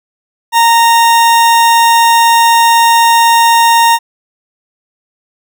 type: tone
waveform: 40% pulse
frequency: 926 Hz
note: A#5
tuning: 12 cents flat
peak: -4 dBFS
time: 0.52-3.99 s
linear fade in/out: 50 ms
effects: none